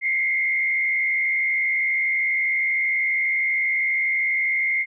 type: tone with frequency modulation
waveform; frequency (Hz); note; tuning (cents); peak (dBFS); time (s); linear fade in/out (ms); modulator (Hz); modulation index
sine; 2116; C7; +19; -19; 0.01-4.86; 50; 72.5; 0.98
effects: none